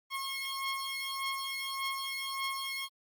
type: beating tone pair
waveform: 15% pulse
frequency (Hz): 1082 / 1083.7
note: C#6 / C#6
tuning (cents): -42 / -40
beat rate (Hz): 1.7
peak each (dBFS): -30 / -32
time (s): 0.1-2.89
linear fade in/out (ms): 50
effects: Opus 32 kbps